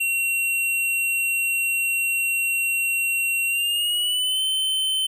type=tone with pitch glide; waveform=square; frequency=2737 to 3072 Hz; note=F7 to G7; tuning=-36 to -36 cents; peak=-21 dBFS; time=0-5.07 s; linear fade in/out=10 ms; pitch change=+200 cents; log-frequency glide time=3.47-4.41 s; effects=none